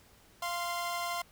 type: tone pair together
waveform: sawtooth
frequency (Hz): 693.6 / 1046.5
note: F5 / C6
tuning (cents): -12 / 0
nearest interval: perfect fifth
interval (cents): 712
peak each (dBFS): -32 / -32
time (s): 0.42-1.22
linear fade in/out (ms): 5
effects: pink hiss -61 dBFS RMS until 1.31 s